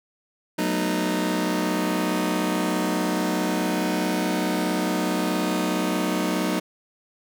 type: chord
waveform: sawtooth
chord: B dominant seventh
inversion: second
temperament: just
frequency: 185.21 / 222.2 / 246.9 / 308.7 Hz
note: F#3 / A3 / B3 / D#4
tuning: +2 / +17 / 0 / -14 cents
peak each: -23 / -26 / -26 / -22 dBFS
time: 0.58-6.6 s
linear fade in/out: 10 ms
effects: none